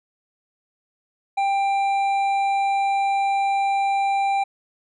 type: tone with hard clipping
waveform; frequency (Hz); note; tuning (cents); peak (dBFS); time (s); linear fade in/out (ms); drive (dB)
sine; 790; G5; +13; -20; 1.37-4.44; 10; 7
effects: resampled to 22050 Hz